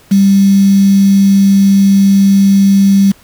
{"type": "tone with quantisation", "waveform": "sine", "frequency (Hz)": 196.7, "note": "G3", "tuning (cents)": 6, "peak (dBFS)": -4, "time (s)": [0.11, 3.12], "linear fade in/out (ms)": 10, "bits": 4, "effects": ["pink hiss -44 dBFS RMS until 3.23 s"]}